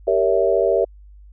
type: chord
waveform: sine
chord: G diminished seventh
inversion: none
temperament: equal with one note detuned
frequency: 392 / 466.2 / 564.7 / 659.3 Hz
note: G4 / Bb4 / Db5 / Fb5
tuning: 0 / 0 / +32 / 0 cents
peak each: -20 dBFS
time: 0.07-0.85 s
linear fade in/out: 10 ms
effects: added 50 Hz sine -41 dBFS peak until 1.32 s